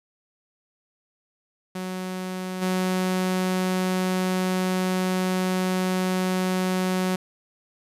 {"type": "tone with level steps", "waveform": "sawtooth", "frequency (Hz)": 185, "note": "F#3", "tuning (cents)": 0, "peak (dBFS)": [-25, -18], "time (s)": [1.75, 7.16], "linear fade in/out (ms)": 5, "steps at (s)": 2.61, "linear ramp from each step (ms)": 20, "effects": ["resampled to 32000 Hz", "10-bit"]}